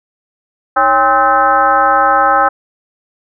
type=tone with frequency modulation; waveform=sine; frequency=1046.5 Hz; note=C6; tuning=in tune; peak=-7 dBFS; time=0.76-2.49 s; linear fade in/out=10 ms; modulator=245 Hz; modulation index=1.8; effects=none